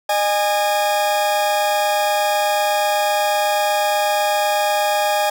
40% pulse tone pair together, 610 / 822.7 Hz, D#5 / G#5, -34 / -17 cents, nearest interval perfect fourth, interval 517 cents, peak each -19 / -17 dBFS, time 0.09-5.3 s, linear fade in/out 5 ms, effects none

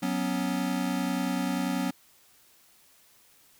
square chord, F# suspended fourth, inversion none, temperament equal, 185 / 246.9 / 277.2 Hz, F#3 / B3 / C#4, 0 / 0 / 0 cents, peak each -32 dBFS, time 0.02-1.91 s, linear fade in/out 10 ms, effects white hiss -60 dBFS RMS until 3.59 s

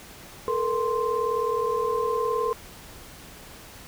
sine tone cluster, 437.3 / 476.6 / 1045 Hz, A4 / A#4 / C6, -11 / +38 / -2 cents, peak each -27 dBFS, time 0.48-2.53 s, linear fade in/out 0 ms, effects pink hiss -45 dBFS RMS until 3.87 s

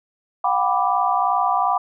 sine chord, G major seventh, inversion third, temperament equal with one note detuned, 721.4 / 784 / 987.8 / 1174.7 Hz, F#5 / G5 / B5 / D6, -44 / 0 / 0 / 0 cents, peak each -22 dBFS, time 0.44-1.78 s, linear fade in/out 5 ms, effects none

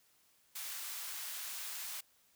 white high-pass noise, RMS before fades -43 dBFS, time 0.55-2.01 s, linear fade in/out 10 ms, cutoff 1000 Hz, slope 12 dB/octave, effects white hiss -70 dBFS RMS until 2.35 s

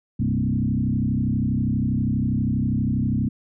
sine tone with frequency modulation, 170.9 Hz, F3, 37 cents flat, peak -19 dBFS, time 0.19-3.29 s, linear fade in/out 10 ms, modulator 32.4 Hz, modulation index 2.8, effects none

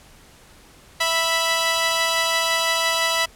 10% pulse tone pair together, 659.3 / 986 Hz, E5 / B5, 0 / -3 cents, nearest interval perfect fifth, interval 697 cents, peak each -13 dBFS, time 1-3.26 s, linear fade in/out 10 ms, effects pink hiss -49 dBFS RMS until 3.35 s + low-pass 12000 Hz 12 dB/octave

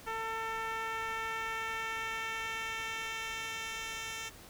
10% pulse tone with band-pass filter sweep, 447.7 Hz, A4, 30 cents sharp, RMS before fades -38 dBFS, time 0.06-4.3 s, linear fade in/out 20 ms, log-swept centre 960 to 4700 Hz, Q 0.82, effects pink hiss -53 dBFS RMS until 4.49 s

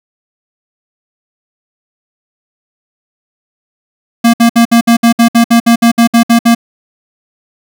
square tone bursts, 233.1 Hz, A#3, in tune, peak -4 dBFS, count 15, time 4.24-6.549 s, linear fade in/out 10 ms, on 97 ms, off 61 ms, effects none

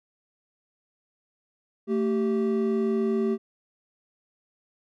triangle tone pair together, 223.6 / 388.5 Hz, A3 / G4, +28 / -16 cents, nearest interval minor seventh, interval 956 cents, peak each -23 dBFS, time 1.87-3.38 s, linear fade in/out 50 ms, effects none

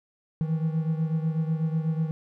triangle beating tone pair, 158 / 166.1 Hz, D#3 / E3, +27 / +13 cents, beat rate 8.1 Hz, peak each -23 / -28 dBFS, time 0.41-2.11 s, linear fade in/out 0 ms, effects none

